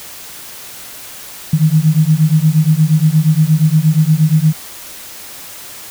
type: beating tone pair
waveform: sine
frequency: 152.1 / 160.6 Hz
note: D#3 / E3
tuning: -39 / -45 cents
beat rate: 8.5 Hz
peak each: -11 dBFS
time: 1.53-4.53 s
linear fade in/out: 5 ms
effects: white hiss -32 dBFS RMS until 5.9 s